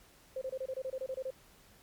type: tone bursts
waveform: sine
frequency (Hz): 523.3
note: C5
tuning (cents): 0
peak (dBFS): -34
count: 12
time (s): 0.36-1.306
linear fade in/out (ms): 5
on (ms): 55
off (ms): 26
effects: pink hiss -61 dBFS RMS until 1.82 s + MP3 96 kbps